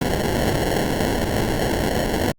blue noise with sample-and-hold, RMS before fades -21 dBFS, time 0.01-2.32 s, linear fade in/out 5 ms, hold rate 1225 Hz, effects Opus 48 kbps

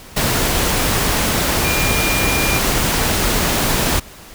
sine tone in noise, 2405 Hz, D7, 41 cents sharp, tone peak -21 dBFS, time 1.64-2.59 s, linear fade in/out 10 ms, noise pink, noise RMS -17 dBFS, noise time 0.16-4 s, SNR -7 dB, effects pink hiss -39 dBFS RMS until 4.34 s

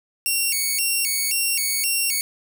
5% pulse tone with vibrato, 2472 Hz, D#7, 12 cents flat, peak -11 dBFS, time 0.26-2.21 s, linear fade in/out 0 ms, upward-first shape square, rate 1.9 Hz, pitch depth 180 cents each way, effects none

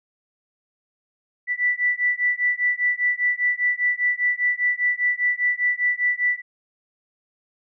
sine beating tone pair, 1968 / 1973 Hz, B6 / B6, -7 / -2 cents, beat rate 5 Hz, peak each -22 dBFS, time 1.47-6.42 s, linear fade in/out 50 ms, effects none

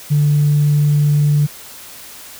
sine tone, 146.83 Hz, D3, in tune, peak -9 dBFS, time 0.1-1.47 s, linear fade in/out 20 ms, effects tanh soft clip ceiling -6 dBFS + white hiss -36 dBFS RMS until 2.39 s

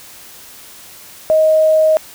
sine tone, 628 Hz, D#5, 16 cents sharp, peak -8 dBFS, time 1.3-1.97 s, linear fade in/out 0 ms, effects white hiss -38 dBFS RMS until 2.14 s

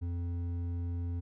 sine tone with hard clipping, 86.7 Hz, F2, 12 cents flat, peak -34 dBFS, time 0.01-1.21 s, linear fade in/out 20 ms, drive 7 dB, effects none

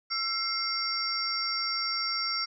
sine tone cluster, 1347 / 2121 / 4680 / 5520 Hz, E6 / C7 / D8 / F8, +37 / +23 / -7 / -21 cents, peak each -34 / -36 / -34 / -31 dBFS, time 0.1-2.46 s, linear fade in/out 20 ms, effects none

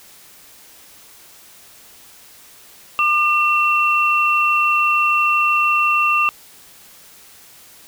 sine tone pair together, 1200 / 2713 Hz, D6 / E7, +37 / +49 cents, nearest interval octave + major second, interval 1412 cents, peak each -16 dBFS, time 2.99-6.29 s, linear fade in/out 0 ms, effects white hiss -45 dBFS RMS until 7.87 s

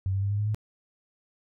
sine tone with pitch steps, 95.4 / 97.63 / 99.91 / 102.25 / 104.64 / 107.08 Hz, G2 / G2 / G2 / G#2 / G#2 / A2, -47 / -7 / +33 / -26 / +14 / -47 cents, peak -24 dBFS, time 0.06-0.546 s, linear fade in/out 0 ms, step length 81 ms, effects none

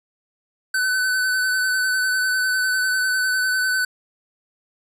square tone with vibrato, 1513 Hz, F#6, 38 cents sharp, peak -19 dBFS, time 0.74-3.85 s, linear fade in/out 5 ms, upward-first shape square, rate 10 Hz, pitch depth 19 cents each way, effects resampled to 32000 Hz + 10-bit

